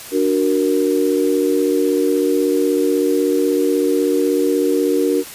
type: chord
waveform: sine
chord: D augmented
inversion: none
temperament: equal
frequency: 293.7 / 370 / 466.2 Hz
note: D4 / F#4 / A#4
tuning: 0 / 0 / 0 cents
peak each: -18 dBFS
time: 0.11-5.24 s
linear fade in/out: 50 ms
effects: white hiss -34 dBFS RMS until 5.34 s + resampled to 32000 Hz